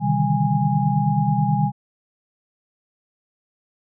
sine tone cluster, 129.5 / 149 / 158.2 / 197.9 / 823 Hz, C3 / D3 / D#3 / G3 / G#5, -17 / +25 / +29 / +17 / -16 cents, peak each -23 dBFS, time 0-1.72 s, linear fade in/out 50 ms, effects none

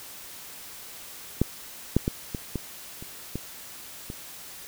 clicks, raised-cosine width 3 ms, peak -7 / -6 / -11 / -17 / -15 / -27 / -17 / -22 dBFS, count 8, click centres 1.416 / 1.966 / 2.079 / 2.348 / 2.557 / 3.025 / 3.356 / 4.101 s, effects white hiss -43 dBFS RMS until 4.67 s

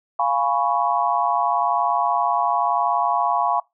sine chord, C# dominant seventh, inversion first, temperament equal, 698.5 / 830.6 / 987.8 / 1108.7 Hz, E#5 / G#5 / B5 / C#6, 0 / 0 / 0 / 0 cents, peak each -23 dBFS, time 0.19-3.6 s, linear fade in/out 5 ms, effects noise-tail reverb RT60 0.2 s tail -24 dB re dry

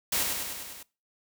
white noise with echo, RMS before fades -27 dBFS, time 0.12-0.23 s, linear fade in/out 5 ms, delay 100 ms, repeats 6, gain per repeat -3 dB, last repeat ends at 0.83 s, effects noise-tail reverb RT60 0.3 s tail -22 dB re dry

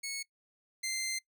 15% pulse tone pair in turn, 2200 / 2083 Hz, C#7 / C7, -14 / -8 cents, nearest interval minor second, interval 94 cents, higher first, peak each -30 / -27 dBFS, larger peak second, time 0.03-0.23 / 0.83-1.19 s, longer second, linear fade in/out 10 ms, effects noise-tail reverb RT60 0.1 s tail -20 dB re dry

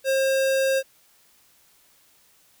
square tone, 535 Hz, C5, 38 cents sharp, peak -20 dBFS, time 0.04-0.83 s, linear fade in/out 50 ms, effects white hiss -59 dBFS RMS until 2.6 s

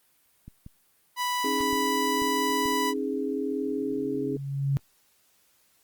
clicks, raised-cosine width 5 ms, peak -30 dBFS, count 6, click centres 0.48 / 0.664 / 1.607 / 1.73 / 2.22 / 2.657 s
sawtooth tone, 987.8 Hz, B5, in tune, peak -22 dBFS, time 1.16-2.94 s, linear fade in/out 50 ms
sine chord, C# suspended second, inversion none, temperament equal with one note detuned, 270.2 / 311.1 / 415.3 Hz, C#4 / D#4 / G#4, -44 / 0 / 0 cents, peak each -30 / -33 / -30 dBFS, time 1.44-4.37 s, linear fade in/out 5 ms
sine tone with exponential growth, 138.59 Hz, C#3, in tune, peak -20 dBFS, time 3.62-4.77 s, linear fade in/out 0 ms, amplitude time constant 250 ms
effects white hiss -65 dBFS RMS until 5.83 s + Opus 32 kbps

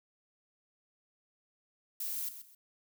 violet noise with echo, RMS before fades -37 dBFS, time 2-2.29 s, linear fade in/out 5 ms, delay 130 ms, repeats 2, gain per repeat -11 dB, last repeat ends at 2.55 s, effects none

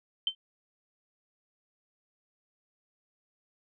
sine tone with exponential decay, 3101 Hz, G7, 19 cents flat, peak -21 dBFS, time 0.27-0.35 s, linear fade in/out 2 ms, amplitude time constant 17 ms, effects none

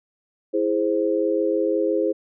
sine chord, E augmented, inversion none, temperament equal, 329.6 / 415.3 / 523.3 Hz, E4 / G#4 / B#4, 0 / 0 / 0 cents, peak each -23 dBFS, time 0.53-2.13 s, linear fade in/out 20 ms, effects none

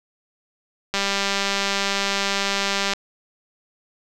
click train, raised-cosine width 0.2 ms, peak -5 dBFS, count 396, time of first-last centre 0.94-2.935 s, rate 198 Hz, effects none

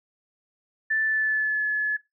sine tone with pitch glide, 1760 to 1711.9 Hz, A6 to A6, 0 to -48 cents, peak -21 dBFS, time 0.9-1.97 s, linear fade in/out 10 ms, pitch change -48 cents, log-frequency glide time 1.04-1.65 s, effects noise-tail reverb RT60 0.2 s tail -20 dB re dry

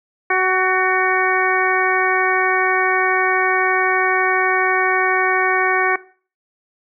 harmonic tone with a mistuned harmonic, 374 Hz, F#4, 19 cents sharp, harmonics 1 / 2 / 3 / 4 / 5 / 6, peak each -21 / -21 / -21 / -21 / -21 / -21 dBFS, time 0.3-5.96 s, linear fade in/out 5 ms, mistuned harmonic 5, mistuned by -36 cents, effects noise-tail reverb RT60 0.4 s tail -17 dB re dry

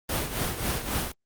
pink noise with tremolo, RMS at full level -26 dBFS, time 0.09-1.12 s, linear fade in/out 5 ms, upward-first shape triangle, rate 3.7 Hz, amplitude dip 70%, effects Opus 32 kbps

